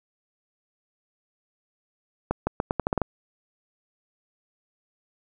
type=accelerating click train; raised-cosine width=1 ms; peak=-9 dBFS; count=9; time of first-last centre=2.31-3.017 s; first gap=160 ms; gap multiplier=0.82; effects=none